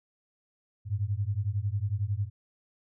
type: beating tone pair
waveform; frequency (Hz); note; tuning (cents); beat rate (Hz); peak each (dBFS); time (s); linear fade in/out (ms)
sine; 96.5 / 107.5; G2 / A2; -27 / -40; 11; -30; 0.85-2.3; 50
effects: none